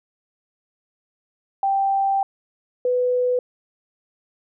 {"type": "tone pair in turn", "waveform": "sine", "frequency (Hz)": [784, 497.2], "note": ["G5", "B4"], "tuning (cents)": [0, 12], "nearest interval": "minor sixth", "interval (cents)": 788, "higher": "first", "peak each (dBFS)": -17, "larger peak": "neither", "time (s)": [[1.63, 2.23], [2.85, 3.39]], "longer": "first", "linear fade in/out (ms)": 2, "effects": []}